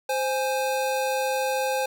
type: tone pair together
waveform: square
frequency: 522 / 828.6 Hz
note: C5 / G#5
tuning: -4 / -4 cents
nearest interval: minor sixth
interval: 800 cents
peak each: -26 / -28 dBFS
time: 0.09-1.86 s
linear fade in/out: 5 ms
effects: none